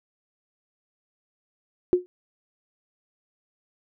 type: tone with exponential decay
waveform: sine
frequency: 360.2 Hz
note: F#4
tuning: 46 cents flat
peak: -11 dBFS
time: 1.93-2.06 s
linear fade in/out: 0 ms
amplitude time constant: 27 ms
effects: none